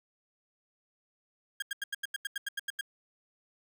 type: tone bursts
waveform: 30% pulse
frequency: 1623 Hz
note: G#6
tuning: 40 cents flat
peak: -29 dBFS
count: 12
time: 1.6-2.811 s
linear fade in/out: 5 ms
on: 23 ms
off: 85 ms
effects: none

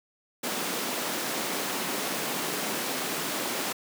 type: high-pass noise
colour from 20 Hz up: pink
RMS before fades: -31 dBFS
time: 0.43-3.73 s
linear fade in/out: 10 ms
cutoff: 200 Hz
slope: 24 dB/octave
effects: none

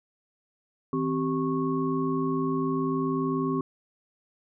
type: tone cluster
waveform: sine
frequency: 161 / 261.4 / 388.5 / 1099 Hz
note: E3 / C4 / G4 / C#6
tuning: -41 / -1 / -16 / -15 cents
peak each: -32 / -27 / -30 / -33 dBFS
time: 0.93-3.61 s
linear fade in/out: 2 ms
effects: none

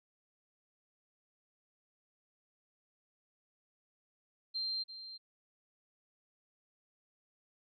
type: tone with echo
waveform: sine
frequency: 4161 Hz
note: C8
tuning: 10 cents flat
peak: -34 dBFS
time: 4.54-4.84 s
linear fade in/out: 20 ms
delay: 340 ms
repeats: 1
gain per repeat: -11 dB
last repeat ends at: 5.18 s
effects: none

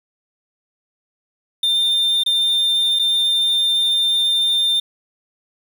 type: tone with dropouts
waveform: triangle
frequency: 3603 Hz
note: A7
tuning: 40 cents sharp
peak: -13 dBFS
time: 1.63-4.8 s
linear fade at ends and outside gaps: 5 ms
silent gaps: 2.236-2.261 / 2.99-2.994 s
effects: 7-bit

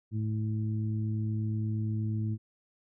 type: harmonic tone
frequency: 108.4 Hz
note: A2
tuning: 25 cents flat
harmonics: 1 / 2 / 3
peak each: -29 / -36 / -42 dBFS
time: 0.11-2.38 s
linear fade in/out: 50 ms
effects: none

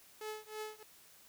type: tone with tremolo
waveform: sawtooth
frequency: 430 Hz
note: A4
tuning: 40 cents flat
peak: -35 dBFS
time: 0.21-0.83 s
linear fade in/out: 2 ms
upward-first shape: triangle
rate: 3.1 Hz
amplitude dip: 100%
effects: white hiss -61 dBFS RMS until 1.28 s

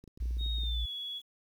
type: clicks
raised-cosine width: 3 ms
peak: -39 dBFS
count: 11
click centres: 0.04 / 0.077 / 0.175 / 0.225 / 0.257 / 0.309 / 0.369 / 0.411 / 0.462 / 0.584 / 0.635 s
type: tone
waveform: sine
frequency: 59 Hz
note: A#1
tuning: 22 cents sharp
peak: -30 dBFS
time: 0.2-0.86 s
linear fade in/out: 10 ms
type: tone with pitch glide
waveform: sine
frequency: 3739 to 3370 Hz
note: A#7 to G#7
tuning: +4 to +25 cents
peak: -36 dBFS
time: 0.38-1.22 s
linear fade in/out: 50 ms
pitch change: -179 cents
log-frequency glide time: 0.56-0.89 s
effects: 10-bit

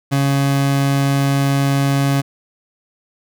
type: tone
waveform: 30% pulse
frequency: 138.8 Hz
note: C#3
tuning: 3 cents sharp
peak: -11 dBFS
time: 0.11-2.22 s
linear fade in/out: 20 ms
effects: none

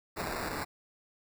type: noise with sample-and-hold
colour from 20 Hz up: blue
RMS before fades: -36 dBFS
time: 0.16-0.65 s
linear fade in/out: 20 ms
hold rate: 3150 Hz
effects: none

